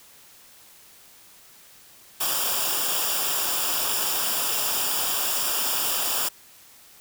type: noise with comb filter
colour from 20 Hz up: white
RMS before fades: -25 dBFS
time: 2.2-6.29 s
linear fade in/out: 10 ms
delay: 0.48 ms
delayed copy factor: -0.7
effects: white hiss -51 dBFS RMS until 7 s